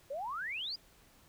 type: exponential sweep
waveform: sine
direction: up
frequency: 520 to 5050 Hz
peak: -36 dBFS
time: 0.1-0.76 s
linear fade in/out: 10 ms
effects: pink hiss -63 dBFS RMS until 1.28 s